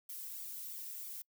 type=noise with flanger; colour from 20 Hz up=violet; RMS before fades=-45 dBFS; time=0.09-1.22 s; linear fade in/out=5 ms; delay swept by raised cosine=0.86 to 2.06 ms; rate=3.1 Hz; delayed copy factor=+0.55; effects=noise-tail reverb RT60 0.1 s tail -26 dB re dry